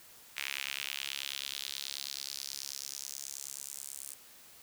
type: tone with high-pass filter sweep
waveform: sawtooth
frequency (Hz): 69.3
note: C#2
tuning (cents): 0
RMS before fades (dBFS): -41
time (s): 0.36-4.15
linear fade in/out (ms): 20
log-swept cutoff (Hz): 2300 to 8900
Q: 2.4
effects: white hiss -56 dBFS RMS until 4.62 s